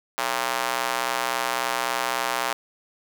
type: tone with high-pass filter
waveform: square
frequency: 61.8 Hz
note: B1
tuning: 2 cents sharp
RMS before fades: -26 dBFS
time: 0.18-2.53 s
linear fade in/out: 0 ms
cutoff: 880 Hz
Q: 1.3
effects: none